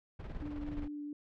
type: noise with tremolo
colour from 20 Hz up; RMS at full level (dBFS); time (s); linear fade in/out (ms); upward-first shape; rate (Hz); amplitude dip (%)
brown; -40; 0.19-0.88; 10; square; 19; 50
type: tone with vibrato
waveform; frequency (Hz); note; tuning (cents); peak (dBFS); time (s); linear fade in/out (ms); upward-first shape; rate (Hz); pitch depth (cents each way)
sine; 293.7; D4; 0; -39; 0.42-1.13; 2; triangle; 4.5; 10
effects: low-pass 3000 Hz 12 dB/octave